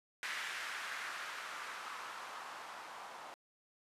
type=noise with low-pass filter sweep; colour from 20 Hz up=violet; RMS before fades=-45 dBFS; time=0.23-3.34 s; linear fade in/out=0 ms; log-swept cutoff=1800 to 860 Hz; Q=2; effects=resampled to 32000 Hz